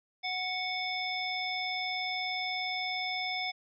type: harmonic tone with a mistuned harmonic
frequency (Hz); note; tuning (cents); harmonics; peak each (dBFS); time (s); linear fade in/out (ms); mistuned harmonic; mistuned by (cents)
740; F#5; 0; 1 / 3 / 5 / 7; -37 / -35 / -38 / -39; 0.23-3.52; 20; 5; -75
effects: none